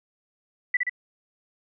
sine tone with echo, 1975.5 Hz, B6, in tune, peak -18 dBFS, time 0.74-0.77 s, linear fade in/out 5 ms, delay 63 ms, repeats 2, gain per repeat -3 dB, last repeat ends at 0.896 s, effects none

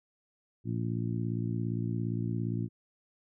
harmonic tone, 57.4 Hz, A#1, 26 cents flat, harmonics 2 / 3 / 4 / 5 / 6, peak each -32 / -36 / -38 / -40 / -42 dBFS, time 0.64-2.69 s, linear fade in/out 50 ms, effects none

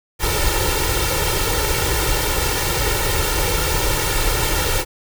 pink noise with comb filter, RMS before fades -19 dBFS, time 0.19-4.85 s, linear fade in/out 50 ms, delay 2.2 ms, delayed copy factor +0.85, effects none

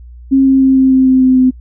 sine tone with pitch steps, 269.1 / 267.2 / 265.4 / 263.6 / 261.7 / 259.9 / 258.1 / 256.4 Hz, C4 / C4 / C4 / C4 / C4 / C4 / C4 / C4, +49 / +36 / +25 / +13 / 0 / -11 / -23 / -35 cents, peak -5 dBFS, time 0.31-1.51 s, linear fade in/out 20 ms, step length 150 ms, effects noise-tail reverb RT60 0.1 s tail -26 dB re dry + added 60 Hz sine -31 dBFS peak until 1.6 s

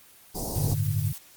pink band-stop noise, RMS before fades -31 dBFS, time 0.34-0.75 s, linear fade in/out 20 ms, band 910 to 4500 Hz, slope 48 dB/octave
blue noise with tremolo, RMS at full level -38 dBFS, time 0.55-1.18 s, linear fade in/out 0 ms, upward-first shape square, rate 14 Hz, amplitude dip 25%
sine chord, G suspended second, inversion none, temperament equal, 98 / 110 / 146.83 Hz, G2 / A2 / D3, 0 / 0 / 0 cents, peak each -28 dBFS, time 0.56-1.13 s, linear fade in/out 10 ms
effects white hiss -53 dBFS RMS until 1.36 s + Opus 24 kbps

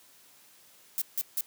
violet noise bursts, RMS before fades -29 dBFS, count 3, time 0.98-1.408 s, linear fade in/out 0 ms, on 36 ms, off 160 ms, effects white hiss -58 dBFS RMS until 1.46 s + high-pass 100 Hz 12 dB/octave

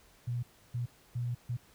sine tone bursts at uneven times, 121.1 Hz, B2, 34 cents flat, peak -31 dBFS, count 4, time 0.27-0.43 / 0.74-0.86 / 1.15-1.35 / 1.49-1.57 s, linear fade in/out 10 ms, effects pink hiss -62 dBFS RMS until 1.74 s

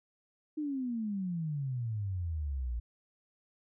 sine exponential sweep, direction down, 311.1 to 56.3 Hz, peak -32 dBFS, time 0.57-2.8 s, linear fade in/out 10 ms, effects none

